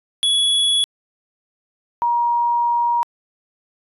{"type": "tone pair in turn", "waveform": ["square", "sine"], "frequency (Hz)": [3381, 948.8], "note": ["G#7", "A#5"], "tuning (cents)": [30, 30], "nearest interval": "octave + minor seventh", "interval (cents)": 2200, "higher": "first", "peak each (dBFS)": -15, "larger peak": "neither", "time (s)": [[0.23, 0.84], [2.02, 3.03]], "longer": "second", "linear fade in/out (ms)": 0, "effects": ["resampled to 32000 Hz"]}